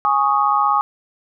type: chord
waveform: sine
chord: Ab suspended fourth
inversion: none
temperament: equal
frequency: 830.6 / 1108.7 / 1244.5 Hz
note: Ab5 / Db6 / Eb6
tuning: 0 / 0 / 0 cents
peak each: -18 dBFS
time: 0.05-0.81 s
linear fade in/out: 0 ms
effects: none

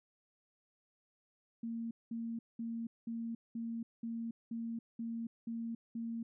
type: tone bursts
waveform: sine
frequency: 230 Hz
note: A#3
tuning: 23 cents flat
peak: -37 dBFS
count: 10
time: 1.63-6.23 s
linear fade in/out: 5 ms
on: 280 ms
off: 200 ms
effects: none

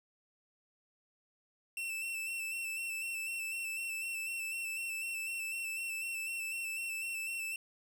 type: tone with vibrato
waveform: 45% pulse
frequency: 2674 Hz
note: E7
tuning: 24 cents sharp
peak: -36 dBFS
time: 1.77-7.56 s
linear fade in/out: 2 ms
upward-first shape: square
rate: 4 Hz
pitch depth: 25 cents each way
effects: none

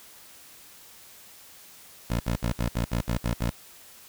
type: tone bursts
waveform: 15% pulse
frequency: 58.27 Hz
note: A#1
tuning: in tune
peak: -18 dBFS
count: 9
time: 2.1-3.504 s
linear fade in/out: 5 ms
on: 100 ms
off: 63 ms
effects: white hiss -50 dBFS RMS until 4.08 s

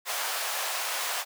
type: high-pass noise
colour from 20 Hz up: pink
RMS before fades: -31 dBFS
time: 0.05-1.25 s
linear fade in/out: 50 ms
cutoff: 660 Hz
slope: 24 dB/octave
effects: none

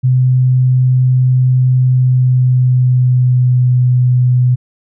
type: tone with pitch glide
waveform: sine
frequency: 127.8 to 125.17 Hz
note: C3 to B2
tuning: -40 to +24 cents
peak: -7 dBFS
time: 0.03-4.56 s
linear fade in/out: 20 ms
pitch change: -36 cents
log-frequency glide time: 1.83-3.72 s
effects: none

